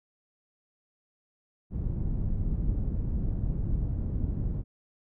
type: low-pass noise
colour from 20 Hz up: pink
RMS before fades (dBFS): -29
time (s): 1.7-4.64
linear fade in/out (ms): 50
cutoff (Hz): 160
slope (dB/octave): 12
effects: none